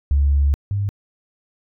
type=tone pair in turn; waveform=sine; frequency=70.7 / 100.51 Hz; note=C#2 / G2; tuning=+35 / +44 cents; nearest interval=tritone; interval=609 cents; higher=second; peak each=-12 / -18 dBFS; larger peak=first; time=0.11-0.54 / 0.71-0.89 s; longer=first; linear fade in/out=0 ms; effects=tanh soft clip ceiling -8 dBFS